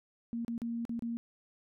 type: tone with dropouts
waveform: sine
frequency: 233.1 Hz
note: A#3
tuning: in tune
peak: -33 dBFS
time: 0.33-1.17 s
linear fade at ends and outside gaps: 0 ms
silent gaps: 0.448-0.481 / 0.579-0.618 / 0.852-0.894 / 0.993-1.023 s
effects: none